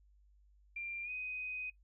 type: tone with pitch glide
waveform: sine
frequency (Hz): 2379 to 2504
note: D7 to D#7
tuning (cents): +22 to +10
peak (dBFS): -39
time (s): 0.76-1.7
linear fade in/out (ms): 5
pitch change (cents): +88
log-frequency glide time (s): 1.03-1.11
effects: noise-tail reverb RT60 0.1 s tail -18 dB re dry + added 50 Hz sine -63 dBFS peak until 1.83 s